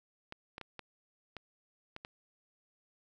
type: clicks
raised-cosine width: 0.3 ms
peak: -27 dBFS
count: 7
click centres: 0.324 / 0.581 / 0.613 / 0.793 / 1.367 / 1.964 / 2.049 s
effects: none